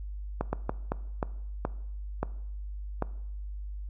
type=slowing click train; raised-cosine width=1 ms; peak=-14 dBFS; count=8; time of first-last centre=0.41-3.023 s; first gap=120 ms; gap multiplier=1.37; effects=noise-tail reverb RT60 0.8 s tail -19 dB re dry + added 50 Hz sine -35 dBFS peak until 3.89 s